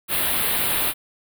white band-stop noise, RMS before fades -22 dBFS, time 0.08-0.94 s, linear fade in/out 50 ms, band 4100 to 9400 Hz, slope 48 dB/octave, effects none

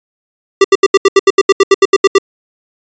square tone bursts, 392 Hz, G4, in tune, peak -3 dBFS, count 15, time 0.61-2.184 s, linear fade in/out 5 ms, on 34 ms, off 76 ms, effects resampled to 16000 Hz

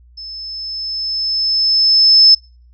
sine tone with level ramp, 5240 Hz, E8, 11 cents flat, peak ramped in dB -28 to -3 dBFS, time 0.17-2.35 s, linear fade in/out 10 ms, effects noise-tail reverb RT60 0.4 s tail -26 dB re dry + added 60 Hz sine -43 dBFS peak until 2.73 s

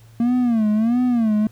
triangle tone with vibrato, 230 Hz, A#3, 23 cents flat, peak -13 dBFS, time 0.2-1.47 s, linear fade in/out 2 ms, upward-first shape sine, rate 1.5 Hz, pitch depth 150 cents each way, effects added 113 Hz sine -44 dBFS peak until 1.51 s + pink hiss -55 dBFS RMS until 1.51 s

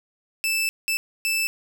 sawtooth tone bursts at uneven times, 2639 Hz, E7, 1 cent sharp, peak -18 dBFS, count 3, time 0.44-0.69 / 0.88-0.97 / 1.25-1.47 s, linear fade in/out 0 ms, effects none

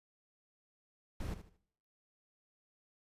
brown noise with echo, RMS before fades -39 dBFS, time 1.2-1.34 s, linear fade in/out 2 ms, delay 76 ms, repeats 3, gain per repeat -11 dB, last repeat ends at 1.568 s, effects noise-tail reverb RT60 0.7 s tail -22 dB re dry + resampled to 32000 Hz

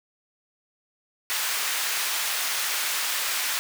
pink high-pass noise, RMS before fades -27 dBFS, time 1.3-3.59 s, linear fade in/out 0 ms, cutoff 1400 Hz, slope 12 dB/octave, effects none

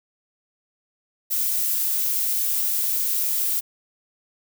violet noise, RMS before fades -23 dBFS, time 1.3-3.61 s, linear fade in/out 20 ms, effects none

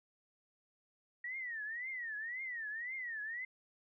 sine tone with vibrato, 1892 Hz, A#6, 25 cents sharp, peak -39 dBFS, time 1.24-3.45 s, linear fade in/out 5 ms, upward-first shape triangle, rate 1.9 Hz, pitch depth 220 cents each way, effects none

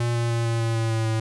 square tone with pitch steps, 118.7 / 117.61 / 116.53 / 115.45 / 114.39 / 113.34 / 112.3 / 111.26 Hz, A#2 / A#2 / A#2 / A#2 / A#2 / A#2 / A2 / A2, +32 / +16 / 0 / -16 / -32 / -48 / +36 / +20 cents, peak -22 dBFS, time 0-1.2 s, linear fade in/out 5 ms, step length 150 ms, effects resampled to 24000 Hz

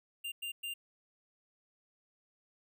square tone bursts at uneven times, 2794 Hz, F7, in tune, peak -38 dBFS, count 3, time 0.24-0.32 / 0.42-0.52 / 0.63-0.74 s, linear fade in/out 10 ms, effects none

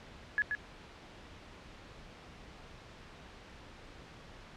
sine tone with echo, 1695 Hz, G#6, 35 cents sharp, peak -26 dBFS, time 0.38-0.42 s, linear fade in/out 0 ms, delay 130 ms, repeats 1, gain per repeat -5 dB, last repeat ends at 0.55 s, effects pink hiss -52 dBFS RMS until 4.56 s + low-pass 4000 Hz 12 dB/octave

